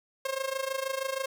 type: tone with amplitude modulation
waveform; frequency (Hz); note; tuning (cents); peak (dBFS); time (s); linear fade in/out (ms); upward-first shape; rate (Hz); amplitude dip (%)
sawtooth; 535; C5; +38; -23; 0.25-1.26; 5; sine; 26.3; 80
effects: none